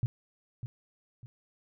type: tone with echo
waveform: sine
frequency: 120.3 Hz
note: B2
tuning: 45 cents flat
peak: -24 dBFS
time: 0.03-0.06 s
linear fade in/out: 0 ms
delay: 600 ms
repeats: 2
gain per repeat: -10 dB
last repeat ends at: 1.26 s
effects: none